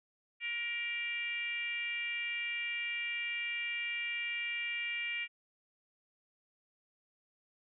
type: tone with frequency modulation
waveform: sine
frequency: 2349 Hz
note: D7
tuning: in tune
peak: -34 dBFS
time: 0.4-5.28 s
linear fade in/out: 50 ms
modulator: 459 Hz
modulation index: 0.99
effects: none